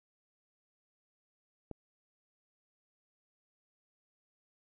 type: click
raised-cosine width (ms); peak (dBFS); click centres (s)
2; -28; 1.713
effects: none